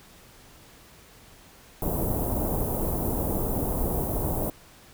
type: band-stop noise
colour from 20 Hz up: pink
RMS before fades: -27 dBFS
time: 1.82-4.5 s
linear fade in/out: 2 ms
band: 820 to 12000 Hz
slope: 24 dB/octave
effects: pink hiss -52 dBFS RMS until 4.93 s